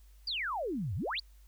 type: exponential two-way sweep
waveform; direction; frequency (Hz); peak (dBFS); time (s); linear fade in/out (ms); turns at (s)
sine; down then up; 4961 to 82.2 to 4961; -32; 0.27-1.2; 5; 0.95
effects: added 50 Hz sine -54 dBFS peak until 1.47 s + white hiss -69 dBFS RMS until 1.47 s